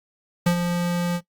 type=tone with ADSR envelope; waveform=square; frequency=174.61 Hz; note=F3; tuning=in tune; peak=-15 dBFS; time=0.46-1.21 s; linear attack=7 ms; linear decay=84 ms; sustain=-7 dB; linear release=57 ms; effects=noise-tail reverb RT60 0.1 s tail -18 dB re dry + Opus 48 kbps